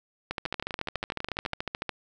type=two click trains; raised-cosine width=0.3 ms; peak=-17 / -14 dBFS; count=14 / 23; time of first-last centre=0.46-1.534 / 0.31-1.893 s; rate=12.1 / 13.9 Hz; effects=none